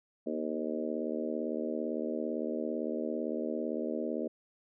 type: harmonic tone with a mistuned harmonic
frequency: 77.78 Hz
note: D#2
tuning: in tune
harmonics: 3 / 4 / 5 / 6 / 7 / 8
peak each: -37 / -38 / -39 / -40 / -40 / -41 dBFS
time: 0.26-4.28 s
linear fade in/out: 10 ms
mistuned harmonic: 3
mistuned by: +34 cents
effects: none